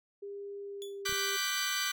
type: tone with pitch glide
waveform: sine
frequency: 402 to 396.2 Hz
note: G4 to G4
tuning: +44 to +18 cents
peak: -39 dBFS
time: 0.22-1.37 s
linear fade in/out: 10 ms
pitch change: -26 cents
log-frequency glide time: 0.6-1.16 s
type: tone with exponential decay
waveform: sawtooth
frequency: 3439 Hz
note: A7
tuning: 40 cents flat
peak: -38 dBFS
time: 0.82-1.02 s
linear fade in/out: 0 ms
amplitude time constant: 42 ms
type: chord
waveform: 15% pulse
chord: G major seventh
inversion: second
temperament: equal with one note detuned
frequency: 1174.7 / 1486.8 / 1568 / 1975.5 Hz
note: D6 / F#6 / G6 / B6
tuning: 0 / +8 / 0 / 0 cents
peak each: -30 dBFS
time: 1.05-1.92 s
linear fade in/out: 10 ms
type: clicks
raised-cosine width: 5 ms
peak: -36 dBFS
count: 2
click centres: 1.094 / 1.125 s
effects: none